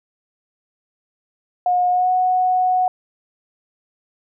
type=tone with pitch glide; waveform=sine; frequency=720 to 736.4 Hz; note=F#5 to F#5; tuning=-47 to -8 cents; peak=-14 dBFS; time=1.66-2.88 s; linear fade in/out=2 ms; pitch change=+39 cents; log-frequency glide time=1.9-2.1 s; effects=none